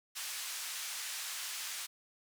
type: band-pass noise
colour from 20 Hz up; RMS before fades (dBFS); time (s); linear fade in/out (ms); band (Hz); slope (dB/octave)
white; -41; 0.15-1.87; 20; 1300 to 9100; 12
effects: none